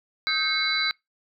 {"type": "tone cluster", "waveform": "sine", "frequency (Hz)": [1270, 1566, 2175, 3981, 4685], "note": ["D#6", "G6", "C#7", "B7", "D8"], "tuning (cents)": [35, -2, -33, 13, -5], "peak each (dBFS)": [-33, -29, -27, -26, -33], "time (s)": [0.27, 0.91], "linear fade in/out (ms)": 0, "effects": ["noise-tail reverb RT60 0.2 s tail -25 dB re dry"]}